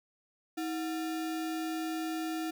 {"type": "tone with sample-and-hold", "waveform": "sine", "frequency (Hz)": 320, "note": "D#4", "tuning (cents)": 49, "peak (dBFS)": -32, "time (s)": [0.57, 2.51], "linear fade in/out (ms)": 10, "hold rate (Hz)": 1050, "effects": []}